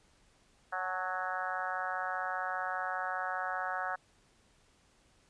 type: harmonic tone with a mistuned harmonic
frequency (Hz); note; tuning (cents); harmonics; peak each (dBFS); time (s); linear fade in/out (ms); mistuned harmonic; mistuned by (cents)
185; F#3; 0; 3 / 4 / 5 / 6 / 7 / 8 / 9 / 10; -45 / -38 / -43 / -42 / -40 / -40 / -41 / -52; 0.72-3.96; 10; 5; -46
effects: pink hiss -67 dBFS RMS until 5.29 s + resampled to 22050 Hz